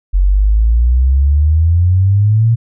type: exponential sweep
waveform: sine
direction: up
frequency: 44.96 to 117.5 Hz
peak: -7 dBFS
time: 0.13-2.56 s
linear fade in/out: 20 ms
effects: none